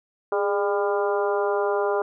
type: harmonic tone with a mistuned harmonic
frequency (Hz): 200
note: G3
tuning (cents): +35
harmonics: 2 / 3 / 4 / 5 / 6 / 7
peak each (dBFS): -23 / -27 / -29 / -31 / -33 / -34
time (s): 0.32-2.02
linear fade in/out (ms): 2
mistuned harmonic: 2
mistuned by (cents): +45
effects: none